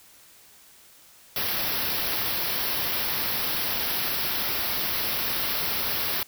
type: band-stop noise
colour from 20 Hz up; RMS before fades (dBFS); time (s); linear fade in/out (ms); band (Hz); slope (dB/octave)
white; -27; 1.36-6.23; 2; 5600 to 11000; 96
effects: white hiss -53 dBFS RMS until 6.27 s